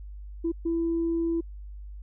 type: tone bursts at uneven times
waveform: sine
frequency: 333.2 Hz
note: E4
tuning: 19 cents sharp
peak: -23 dBFS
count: 2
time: 0.44-0.52 / 0.65-1.41 s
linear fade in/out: 10 ms
effects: tanh soft clip ceiling -19 dBFS + added 50 Hz sine -38 dBFS peak until 2.02 s